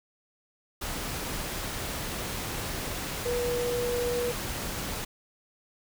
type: tone in noise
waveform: sine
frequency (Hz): 484.9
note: B4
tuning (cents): -32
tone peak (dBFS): -27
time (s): 3.25-4.32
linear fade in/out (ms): 10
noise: pink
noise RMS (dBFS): -34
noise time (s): 0.81-5.05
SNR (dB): +4
effects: none